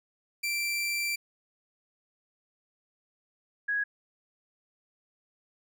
sawtooth / sine tone pair in turn, 2349 / 1661 Hz, D7 / G#6, 0 / 0 cents, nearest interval tritone, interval 600 cents, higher first, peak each -25 / -26 dBFS, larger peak first, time 0.43-1.16 / 3.68-3.84 s, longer first, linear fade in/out 10 ms, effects none

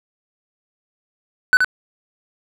triangle tone with echo, 1500 Hz, F#6, 23 cents sharp, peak -6 dBFS, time 1.53-1.57 s, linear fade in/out 0 ms, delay 75 ms, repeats 1, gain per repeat -5 dB, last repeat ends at 1.645 s, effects none

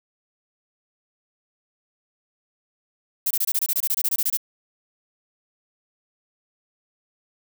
violet noise bursts, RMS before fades -22 dBFS, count 16, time 3.26-4.372 s, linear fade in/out 5 ms, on 47 ms, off 24 ms, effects none

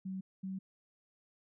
sine tone pair in turn, 189.4 / 190.43 Hz, F#3 / G3, +41 / -50 cents, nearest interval unison, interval 9 cents, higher second, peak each -37 / -37 dBFS, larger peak neither, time 0.05-0.21 / 0.43-0.59 s, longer neither, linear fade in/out 10 ms, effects none

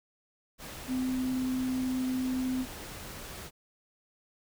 sine tone in noise, 256.8 Hz, C4, 32 cents flat, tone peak -28 dBFS, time 0.87-2.66 s, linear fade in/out 50 ms, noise pink, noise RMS -43 dBFS, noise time 0.58-3.51 s, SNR +12 dB, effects none

